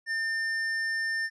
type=tone with tanh clipping; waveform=triangle; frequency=1800 Hz; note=A6; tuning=39 cents sharp; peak=-29 dBFS; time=0.06-1.3 s; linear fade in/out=50 ms; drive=15 dB; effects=low-pass 9000 Hz 12 dB/octave